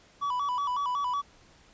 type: tone with vibrato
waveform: triangle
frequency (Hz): 1063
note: C6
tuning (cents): +27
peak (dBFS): -25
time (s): 0.21-1.22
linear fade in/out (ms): 20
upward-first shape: square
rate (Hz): 5.4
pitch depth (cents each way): 120
effects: pink hiss -58 dBFS RMS until 1.73 s + resampled to 16000 Hz